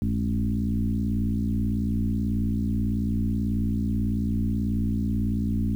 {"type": "tone with frequency modulation", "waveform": "sine", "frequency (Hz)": 147, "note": "D3", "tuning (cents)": 2, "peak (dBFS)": -22, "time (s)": [0.02, 5.75], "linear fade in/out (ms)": 0, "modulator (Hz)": 58.3, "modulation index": 2, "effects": ["9-bit"]}